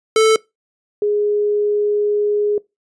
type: tone pair in turn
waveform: square / sine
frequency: 440 / 415.3 Hz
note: A4 / G#4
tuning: 0 / 0 cents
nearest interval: minor second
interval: 100 cents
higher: first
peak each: -10 / -14 dBFS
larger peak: first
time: 0.16-0.36 / 1.02-2.58 s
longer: second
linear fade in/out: 2 ms
effects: noise-tail reverb RT60 0.2 s tail -22 dB re dry + resampled to 22050 Hz